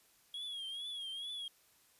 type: tone with vibrato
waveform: triangle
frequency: 3300 Hz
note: G#7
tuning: 12 cents flat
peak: -39 dBFS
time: 0.34-1.48 s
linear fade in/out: 2 ms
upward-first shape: triangle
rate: 2.3 Hz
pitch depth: 100 cents each way
effects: white hiss -68 dBFS RMS until 1.99 s + resampled to 32000 Hz